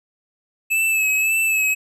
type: tone with vibrato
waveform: square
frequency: 2605 Hz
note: E7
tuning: 21 cents flat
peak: -17 dBFS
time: 0.7-1.75 s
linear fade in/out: 20 ms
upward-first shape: sine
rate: 1.8 Hz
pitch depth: 36 cents each way
effects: none